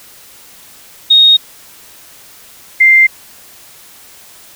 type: tone pair in turn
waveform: sine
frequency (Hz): 3729 / 2093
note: A#7 / C7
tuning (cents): 0 / 0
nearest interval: minor seventh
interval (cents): 1000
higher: first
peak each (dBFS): -3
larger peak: neither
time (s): 1.1-1.37 / 2.8-3.07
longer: neither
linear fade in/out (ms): 10
effects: white hiss -39 dBFS RMS until 4.55 s